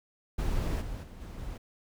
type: noise with level steps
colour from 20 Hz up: brown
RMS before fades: -30 / -38 / -45 / -41 / -39 dBFS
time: 0.38-1.58 s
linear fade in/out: 10 ms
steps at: 0.8 / 1.02 / 1.2 / 1.38 s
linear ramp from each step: 20 ms
effects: none